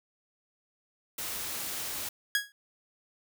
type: noise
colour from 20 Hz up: white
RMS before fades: -36 dBFS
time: 1.18-2.09 s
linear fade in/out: 5 ms
type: tone with exponential decay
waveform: sawtooth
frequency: 1657 Hz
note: G#6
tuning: 4 cents flat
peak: -18 dBFS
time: 2.35-2.52 s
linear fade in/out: 1 ms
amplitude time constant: 35 ms
effects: none

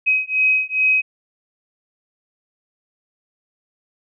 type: beating tone pair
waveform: sine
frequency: 2531 / 2533.4 Hz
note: D#7 / D#7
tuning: +29 / +31 cents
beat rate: 2.4 Hz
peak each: -18 dBFS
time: 0.06-1.02 s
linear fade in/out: 20 ms
effects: none

